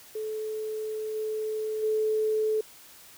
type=tone with level steps; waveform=sine; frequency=433.4 Hz; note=A4; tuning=26 cents flat; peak=-30 / -28 / -23 dBFS; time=0.15-2.61 s; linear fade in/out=5 ms; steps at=1.14 / 1.82 s; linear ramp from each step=20 ms; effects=white hiss -51 dBFS RMS until 3.17 s